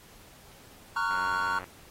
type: chord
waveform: triangle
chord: Gb major seventh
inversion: first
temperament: just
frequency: 925 / 1110 / 1387.5 / 1480 Hz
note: Bb5 / Db6 / F6 / Gb6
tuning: -14 / +2 / -12 / 0 cents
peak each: -30 dBFS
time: 0.96-1.59 s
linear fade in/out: 5 ms
type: click train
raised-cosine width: 0.5 ms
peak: -27 dBFS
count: 50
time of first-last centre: 1.11-1.641 s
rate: 92.2 Hz
effects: pink hiss -54 dBFS RMS until 1.9 s + AAC 48 kbps